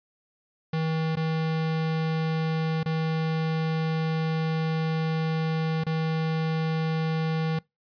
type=tone with dropouts; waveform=square; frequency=160 Hz; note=D#3; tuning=49 cents sharp; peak=-25 dBFS; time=0.73-7.59 s; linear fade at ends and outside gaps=5 ms; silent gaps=1.156-1.169 / 2.832-2.858 / 5.838-5.865 s; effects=noise-tail reverb RT60 0.2 s tail -24 dB re dry + resampled to 11025 Hz